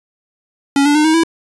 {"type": "tone with pitch steps", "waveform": "square", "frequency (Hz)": [279.2, 291.1, 303.4, 316.3, 329.7], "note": ["C#4", "D4", "D#4", "D#4", "E4"], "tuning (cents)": [13, -15, -44, 29, 0], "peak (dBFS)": -10, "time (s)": [0.76, 1.235], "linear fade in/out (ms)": 2, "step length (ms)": 95, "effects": ["resampled to 24000 Hz"]}